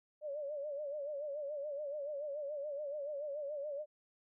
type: tone with vibrato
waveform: sine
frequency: 581 Hz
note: D5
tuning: 19 cents flat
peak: -38 dBFS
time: 0.21-3.86 s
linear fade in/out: 50 ms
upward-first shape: sine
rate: 7 Hz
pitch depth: 89 cents each way
effects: none